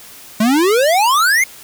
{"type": "exponential sweep", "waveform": "square", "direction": "up", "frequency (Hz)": [207.7, 2192], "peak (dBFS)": -11, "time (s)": [0.4, 1.44], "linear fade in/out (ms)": 5, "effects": ["white hiss -38 dBFS RMS until 1.63 s"]}